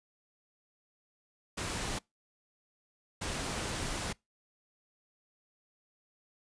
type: noise bursts at uneven times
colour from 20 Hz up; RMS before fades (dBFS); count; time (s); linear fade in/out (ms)
pink; -36; 2; 1.57-1.99 / 3.21-4.13; 10
effects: noise-tail reverb RT60 0.2 s tail -25 dB re dry + resampled to 22050 Hz